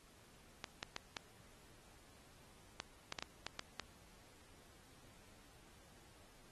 clicks, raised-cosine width 0.2 ms, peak -24 dBFS, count 11, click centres 0.642 / 0.829 / 0.964 / 1.168 / 2.801 / 3.124 / 3.188 / 3.225 / 3.466 / 3.594 / 3.797 s, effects pink hiss -65 dBFS RMS until 6.51 s + AAC 32 kbps

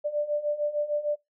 sine beating tone pair, 587.3 / 593.9 Hz, D5 / D5, 0 / +19 cents, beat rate 6.6 Hz, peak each -30 / -27 dBFS, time 0.04-1.16 s, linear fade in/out 20 ms, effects noise-tail reverb RT60 0.2 s tail -23 dB re dry

